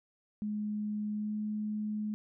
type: tone with pitch glide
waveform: sine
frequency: 210.3 to 212.1 Hz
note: G#3 to G#3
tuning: +22 to +37 cents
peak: -32 dBFS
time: 0.42-2.14 s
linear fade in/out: 0 ms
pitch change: +15 cents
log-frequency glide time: 1.14-1.35 s
effects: none